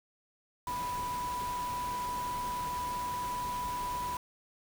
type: tone in noise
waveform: sine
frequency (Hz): 986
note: B5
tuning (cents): -3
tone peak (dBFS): -33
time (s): 0.67-4.17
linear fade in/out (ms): 2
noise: pink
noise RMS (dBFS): -43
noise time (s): 0.67-4.17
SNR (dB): +7
effects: none